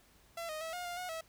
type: tone with pitch steps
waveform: sawtooth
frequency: 674 / 621 / 649 / 714 / 702 / 726 / 649 Hz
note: E5 / D#5 / E5 / F5 / F5 / F#5 / E5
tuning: +38 / -3 / -27 / +38 / +9 / -33 / -27 cents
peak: -35 dBFS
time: 0.37-1.21 s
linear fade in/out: 5 ms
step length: 120 ms
effects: added 50 Hz sine -69 dBFS peak until 1.28 s + pink hiss -65 dBFS RMS until 1.28 s